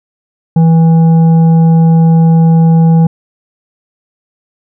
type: tone with frequency modulation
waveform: sine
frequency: 164.81 Hz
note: E3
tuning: in tune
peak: -3 dBFS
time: 0.56-3.07 s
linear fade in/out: 5 ms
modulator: 652 Hz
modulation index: 0.26
effects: none